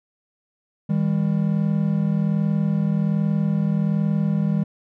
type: tone pair together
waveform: triangle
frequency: 158.74 / 200 Hz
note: D#3 / G3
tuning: +35 / +35 cents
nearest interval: major third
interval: 400 cents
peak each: -19 dBFS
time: 0.89-4.64 s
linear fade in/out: 10 ms
effects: none